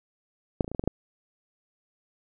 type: clicks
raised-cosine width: 2 ms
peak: -8 / -23 / -20 / -23 / -19 / -13 / -20 / -9 dBFS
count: 8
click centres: 0.608 / 0.645 / 0.679 / 0.716 / 0.748 / 0.795 / 0.839 / 0.876 s
effects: none